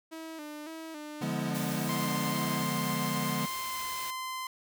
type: tone with vibrato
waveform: sawtooth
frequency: 311.1 Hz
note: D#4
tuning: in tune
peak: -36 dBFS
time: 0.11-2.65 s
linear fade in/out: 20 ms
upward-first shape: square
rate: 1.8 Hz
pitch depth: 63 cents each way
type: chord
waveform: square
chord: D diminished seventh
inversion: none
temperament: equal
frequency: 146.83 / 174.61 / 207.7 / 246.9 Hz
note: D3 / F3 / Ab3 / Cb4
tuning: 0 / 0 / 0 / 0 cents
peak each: -37 dBFS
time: 1.21-3.46 s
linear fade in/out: 10 ms
type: noise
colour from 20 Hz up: white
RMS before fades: -41 dBFS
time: 1.54-4.11 s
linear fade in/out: 10 ms
type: tone with pitch glide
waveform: sawtooth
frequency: 1046.5 to 1033.9 Hz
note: C6 to C6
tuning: 0 to -21 cents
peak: -31 dBFS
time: 1.89-4.47 s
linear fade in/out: 2 ms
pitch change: -21 cents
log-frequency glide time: 3.55-3.84 s
effects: none